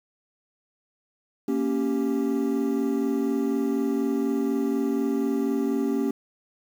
triangle chord, G diminished, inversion first, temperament equal, 233.1 / 277.2 / 392 Hz, Bb3 / Db4 / G4, 0 / 0 / 0 cents, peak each -25 / -23 / -26 dBFS, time 1.48-6.11 s, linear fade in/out 5 ms, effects tanh soft clip ceiling -11 dBFS + 8-bit

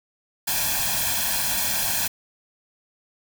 white noise with comb filter, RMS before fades -24 dBFS, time 0.47-2.08 s, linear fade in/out 10 ms, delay 1.2 ms, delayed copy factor +0.8, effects none

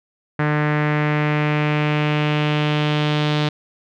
sawtooth tone with low-pass filter sweep, 150 Hz, D3, 37 cents sharp, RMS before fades -19 dBFS, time 0.39-3.49 s, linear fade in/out 5 ms, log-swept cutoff 1800 to 3700 Hz, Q 2.6, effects none

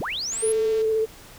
sine linear sweep, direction up, 54.3 to 10900 Hz, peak -26 dBFS, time 0-0.52 s, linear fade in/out 0 ms
click train, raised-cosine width 0.2 ms, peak -26 dBFS, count 114, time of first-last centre 0.32-0.818 s, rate 227 Hz
sine tone with vibrato, 440 Hz, A4, in tune, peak -19 dBFS, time 0.42-1.06 s, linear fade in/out 20 ms, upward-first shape square, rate 15 Hz, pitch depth 13 cents each way
effects pink hiss -46 dBFS RMS until 1.38 s

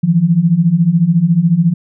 sine beating tone pair, 160 / 174 Hz, D#3 / F3, +49 / -6 cents, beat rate 14 Hz, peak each -13 / -10 dBFS, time 0.03-1.74 s, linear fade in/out 10 ms, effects none

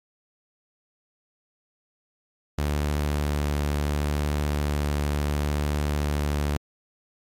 sawtooth tone with vibrato, 73.42 Hz, D2, in tune, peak -19 dBFS, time 2.58-6.57 s, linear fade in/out 5 ms, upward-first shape triangle, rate 0.71 Hz, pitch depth 10 cents each way, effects MP3 64 kbps

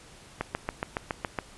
click train, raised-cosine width 0.5 ms, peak -13 dBFS, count 8, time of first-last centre 0.41-1.388 s, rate 7.16 Hz, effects pink hiss -51 dBFS RMS until 1.57 s + resampled to 24000 Hz

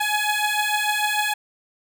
15% pulse beating tone pair, 838 / 844.7 Hz, G#5 / G#5, +15 / +29 cents, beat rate 6.7 Hz, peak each -17 dBFS, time 0-1.34 s, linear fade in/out 10 ms, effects none

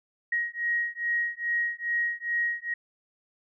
sine beating tone pair, 1887 / 1889.4 Hz, A#6 / A#6, +21 / +23 cents, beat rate 2.4 Hz, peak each -29 dBFS, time 0.32-2.74 s, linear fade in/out 5 ms, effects none

